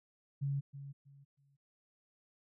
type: tone with echo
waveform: sine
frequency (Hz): 139.6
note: C#3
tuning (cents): +13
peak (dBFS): -32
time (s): 0.41-0.61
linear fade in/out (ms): 20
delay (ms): 320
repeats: 3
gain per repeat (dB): -12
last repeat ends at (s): 1.57
effects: none